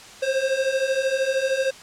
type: beating tone pair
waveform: square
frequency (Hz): 523.3 / 536.3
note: C5 / C5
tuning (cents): 0 / +43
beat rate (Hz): 13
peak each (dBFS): -26 / -23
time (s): 0.22-1.71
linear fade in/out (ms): 10
effects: white hiss -43 dBFS RMS until 1.82 s + low-pass 7000 Hz 12 dB/octave